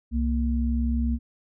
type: tone pair together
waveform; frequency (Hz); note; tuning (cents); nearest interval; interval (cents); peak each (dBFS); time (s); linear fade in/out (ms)
sine; 65.41 / 233.3; C2 / A#3; 0 / +2; octave + minor seventh; 2202; -23 / -26; 0.11-1.19; 50
effects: none